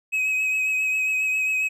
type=tone with vibrato; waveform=triangle; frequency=2544 Hz; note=D#7; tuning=38 cents sharp; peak=-19 dBFS; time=0.12-1.69 s; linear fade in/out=20 ms; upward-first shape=triangle; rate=7.4 Hz; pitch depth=26 cents each way; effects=none